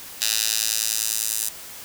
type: tone with high-pass filter sweep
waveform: 10% pulse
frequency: 110 Hz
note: A2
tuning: in tune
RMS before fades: -24 dBFS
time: 0.21-1.49 s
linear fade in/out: 5 ms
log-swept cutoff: 4200 to 8000 Hz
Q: 1.1
effects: white hiss -39 dBFS RMS until 1.84 s